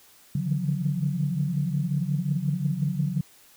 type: tone cluster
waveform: sine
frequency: 142.1 / 147.7 / 165.5 / 171.5 / 182.8 Hz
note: C#3 / D3 / E3 / F3 / F#3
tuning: +43 / +10 / +7 / -31 / -21 cents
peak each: -27 / -29 / -34 / -34 / -29 dBFS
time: 0.35-3.21 s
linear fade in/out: 5 ms
effects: tanh soft clip ceiling -12 dBFS + white hiss -55 dBFS RMS until 3.56 s